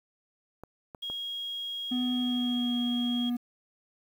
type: clicks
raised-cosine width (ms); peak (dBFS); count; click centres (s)
1; -28; 3; 0.636 / 0.948 / 1.1
type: tone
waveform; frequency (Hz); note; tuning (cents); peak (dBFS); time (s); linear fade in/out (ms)
sine; 3280; G#7; -22; -33; 1.02-3.3; 10
type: tone with pitch glide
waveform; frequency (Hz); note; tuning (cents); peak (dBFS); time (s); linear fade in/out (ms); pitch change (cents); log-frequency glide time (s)
triangle; 249.3 to 242.5; B3 to B3; +16 to -31; -25; 1.91-3.37; 10; -47; 2.14-2.77
effects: 9-bit